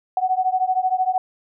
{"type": "beating tone pair", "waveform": "sine", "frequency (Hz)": [740, 753], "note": ["F#5", "F#5"], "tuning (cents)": [0, 30], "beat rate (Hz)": 13, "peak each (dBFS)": [-20, -21], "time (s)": [0.17, 1.18], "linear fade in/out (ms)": 2, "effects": []}